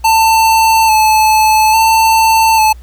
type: tone with vibrato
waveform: square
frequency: 880 Hz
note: A5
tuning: in tune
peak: -7 dBFS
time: 0.04-2.73 s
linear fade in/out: 10 ms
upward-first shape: square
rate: 0.59 Hz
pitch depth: 23 cents each way
effects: added 60 Hz sine -30 dBFS peak until 2.82 s + pink hiss -49 dBFS RMS until 2.82 s